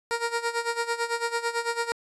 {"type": "tone with tremolo", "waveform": "15% pulse", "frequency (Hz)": 467.4, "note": "A#4", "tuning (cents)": 5, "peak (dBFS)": -17, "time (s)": [0.11, 1.92], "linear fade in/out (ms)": 0, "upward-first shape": "sine", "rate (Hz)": 9, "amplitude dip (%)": 80, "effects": ["resampled to 24000 Hz"]}